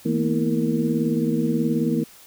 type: tone cluster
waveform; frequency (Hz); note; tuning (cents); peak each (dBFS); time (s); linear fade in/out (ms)
sine; 160.9 / 225.9 / 244.5 / 324.9 / 463.5; E3 / A3 / B3 / E4 / A#4; -42 / +46 / -17 / -25 / -10; -26 / -24 / -24 / -26 / -29; 0.05-2.04; 10
effects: white hiss -48 dBFS RMS until 2.26 s